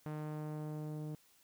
sawtooth tone with low-pass filter sweep, 152.5 Hz, D#3, 34 cents flat, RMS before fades -42 dBFS, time 0.06-1.15 s, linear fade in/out 0 ms, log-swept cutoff 1600 to 460 Hz, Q 0.72, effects white hiss -68 dBFS RMS until 1.43 s

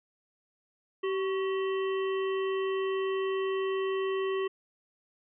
harmonic tone with a mistuned harmonic, 384.8 Hz, G4, 32 cents flat, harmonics 1 / 3 / 5 / 7 / 8, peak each -28 / -38 / -42 / -45 / -46 dBFS, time 1.03-4.48 s, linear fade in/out 10 ms, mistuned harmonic 3, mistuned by -62 cents, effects none

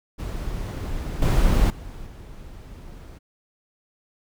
brown noise with level steps, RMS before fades -29 / -18 / -37 / -40 dBFS, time 0.18-3.19 s, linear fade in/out 20 ms, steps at 1.22 / 1.7 / 2.06 s, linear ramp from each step 2 ms, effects none

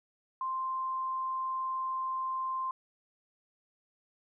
sine tone, 1046.5 Hz, C6, in tune, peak -31 dBFS, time 0.41-2.71 s, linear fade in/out 2 ms, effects none

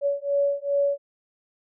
sine beating tone pair, 564 / 566.5 Hz, C#5 / C#5, +30 / +37 cents, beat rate 2.5 Hz, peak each -24 / -24 dBFS, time 0.01-0.98 s, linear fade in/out 50 ms, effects none

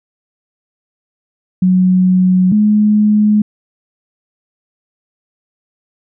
sine tone pair in turn, 184.2 / 210.8 Hz, F#3 / G#3, -7 / +26 cents, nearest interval major second, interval 233 cents, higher second, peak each -7 dBFS, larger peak neither, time 1.62-2.52 / 2.52-3.42 s, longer neither, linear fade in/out 5 ms, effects none

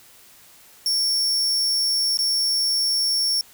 40% pulse tone with dropouts, 5470 Hz, F8, 37 cents flat, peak -18 dBFS, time 0.86-3.41 s, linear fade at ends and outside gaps 1 ms, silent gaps 2.172-2.189 s, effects white hiss -50 dBFS RMS until 3.53 s

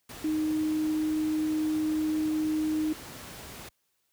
sine tone in noise, 310 Hz, D#4, 6 cents flat, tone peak -25 dBFS, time 0.24-2.93 s, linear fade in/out 5 ms, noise pink, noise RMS -43 dBFS, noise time 0.09-3.69 s, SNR +15 dB, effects white hiss -75 dBFS RMS until 4.12 s + high-pass 60 Hz 12 dB/octave

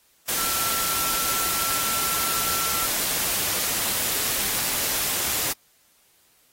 sine tone in noise, 1345 Hz, E6, 34 cents sharp, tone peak -31 dBFS, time 0.37-2.87 s, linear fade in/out 10 ms, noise white, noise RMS -25 dBFS, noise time 0.28-5.53 s, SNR -9 dB, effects white hiss -61 dBFS RMS until 6.52 s + AAC 48 kbps

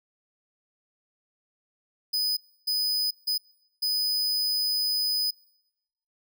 45% pulse tone bursts at uneven times, 5000 Hz, D#8, 8 cents sharp, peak -23 dBFS, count 4, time 2.13-2.37 / 2.67-3.11 / 3.27-3.38 / 3.82-5.31 s, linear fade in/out 10 ms, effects noise-tail reverb RT60 0.9 s tail -24 dB re dry

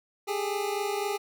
25% pulse tone pair together, 401.5 / 425.4 Hz, G4 / G#4, +41 / +42 cents, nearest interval minor second, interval 101 cents, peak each -26 / -29 dBFS, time 0.27-1.18 s, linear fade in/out 20 ms, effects none

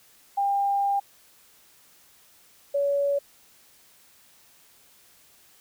sine tone pair in turn, 799 / 565 Hz, G5 / C#5, +33 / +33 cents, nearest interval tritone, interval 600 cents, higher first, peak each -21 dBFS, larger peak neither, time 0.37-1 / 2.74-3.19 s, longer first, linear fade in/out 10 ms, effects white hiss -57 dBFS RMS until 5.6 s

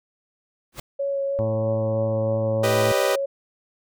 pink noise with exponential growth, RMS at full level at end -28 dBFS, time 0.72-0.8 s, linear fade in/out 5 ms, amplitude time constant 16 ms
sine tone with vibrato, 554.4 Hz, C#5, in tune, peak -22 dBFS, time 0.99-3.26 s, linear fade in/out 10 ms, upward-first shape sine, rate 3.1 Hz, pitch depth 11 cents each way
harmonic tone, 110.2 Hz, A2, 3 cents sharp, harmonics 1 / 2 / 3 / 4 / 5 / 6 / 7 / 8 / 9 / 10, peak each -25 / -31 / -35 / -37 / -39 / -41 / -42 / -43 / -44 / -45 dBFS, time 1.39-2.92 s, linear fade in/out 0 ms
sawtooth chord, G augmented, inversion none, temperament equal, 392 / 493.9 / 622.3 Hz, G4 / B4 / D#5, 0 / 0 / 0 cents, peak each -21 dBFS, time 2.63-3.16 s, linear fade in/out 10 ms
effects none

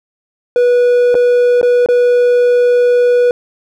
triangle tone with dropouts, 488.3 Hz, B4, 20 cents flat, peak -5 dBFS, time 0.56-3.31 s, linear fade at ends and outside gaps 1 ms, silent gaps 1.144-1.151 / 1.614-1.629 / 1.861-1.887 s, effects none

